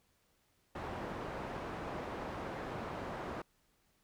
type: low-pass noise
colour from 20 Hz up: white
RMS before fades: -42 dBFS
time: 0.75-3.42 s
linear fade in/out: 5 ms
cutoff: 920 Hz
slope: 12 dB/octave
effects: pink hiss -74 dBFS RMS until 4.03 s